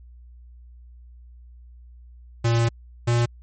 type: tone pair in turn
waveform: square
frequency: 116.54 / 118.78 Hz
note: A#2 / A#2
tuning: 0 / +33 cents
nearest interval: unison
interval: 33 cents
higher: second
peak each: -18 dBFS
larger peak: neither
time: 2.44-2.69 / 3.07-3.26 s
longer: first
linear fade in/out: 10 ms
effects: added 60 Hz sine -43 dBFS peak until 3.42 s + MP3 32 kbps